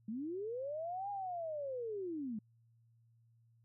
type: linear two-way sweep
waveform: sine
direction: up then down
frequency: 202.8 to 820 to 202.8 Hz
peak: -38 dBFS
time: 0.08-2.39 s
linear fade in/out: 5 ms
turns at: 1.1 s
effects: added 115 Hz sine -66 dBFS peak until 3.64 s